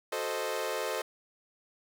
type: chord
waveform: sawtooth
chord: F# diminished seventh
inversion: none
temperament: equal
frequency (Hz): 370 / 440 / 523.3 / 622.3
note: F#4 / A4 / C5 / Eb5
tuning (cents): 0 / 0 / 0 / 0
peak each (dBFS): -37 / -32 / -32 / -33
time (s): 0.12-1.02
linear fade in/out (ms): 5
effects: none